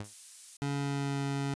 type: tone with exponential decay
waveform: sawtooth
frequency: 103.83 Hz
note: G#2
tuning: in tune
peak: -31 dBFS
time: 0-0.14 s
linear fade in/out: 5 ms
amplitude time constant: 29 ms
type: noise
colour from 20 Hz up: violet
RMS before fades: -43 dBFS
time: 0.04-0.57 s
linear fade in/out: 5 ms
type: tone with pitch glide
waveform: 25% pulse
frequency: 141.2 to 139.34 Hz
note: C#3 to C#3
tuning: +32 to +9 cents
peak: -27 dBFS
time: 0.62-1.54 s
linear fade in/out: 0 ms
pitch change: -23 cents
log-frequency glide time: 0.73-1.22 s
effects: resampled to 22050 Hz